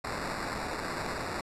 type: noise with sample-and-hold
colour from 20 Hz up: violet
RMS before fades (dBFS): -35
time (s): 0.04-1.41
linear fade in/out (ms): 5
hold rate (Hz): 3150
effects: low-pass 9000 Hz 12 dB/octave